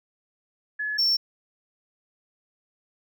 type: tone pair in turn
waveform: sine / triangle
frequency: 1705 / 5433 Hz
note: G#6 / F8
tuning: +45 / -49 cents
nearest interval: octave + minor sixth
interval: 2006 cents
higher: second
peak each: -26 / -18 dBFS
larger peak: second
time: 0.79-0.98 / 0.98-1.17 s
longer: neither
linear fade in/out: 10 ms
effects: none